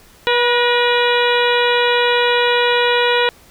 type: harmonic tone with a mistuned harmonic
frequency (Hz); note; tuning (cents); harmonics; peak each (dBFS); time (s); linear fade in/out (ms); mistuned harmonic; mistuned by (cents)
485; B4; -31; 1 / 2 / 3 / 4 / 5 / 6 / 7 / 8; -16 / -19 / -21 / -22 / -23 / -24 / -24 / -25; 0.27-3.29; 0; 4; -45
effects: pink hiss -47 dBFS RMS until 3.5 s